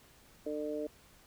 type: harmonic tone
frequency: 150 Hz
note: D3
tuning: 37 cents sharp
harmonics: 2 / 3 / 4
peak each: -39 / -38 / -39 dBFS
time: 0.46-0.87 s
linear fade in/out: 5 ms
effects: pink hiss -61 dBFS RMS until 1.26 s